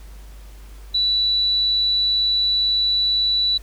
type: tone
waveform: sine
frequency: 3951 Hz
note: B7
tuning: in tune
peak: -16 dBFS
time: 0.94-3.58 s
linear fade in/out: 10 ms
effects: added 50 Hz sine -37 dBFS peak until 3.62 s + pink hiss -50 dBFS RMS until 3.62 s